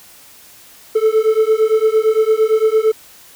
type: beating tone pair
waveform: triangle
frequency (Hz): 434 / 442.8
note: A4 / A4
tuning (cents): -24 / +11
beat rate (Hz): 8.8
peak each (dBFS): -12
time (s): 0.95-2.92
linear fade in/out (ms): 10
effects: white hiss -43 dBFS RMS until 3.35 s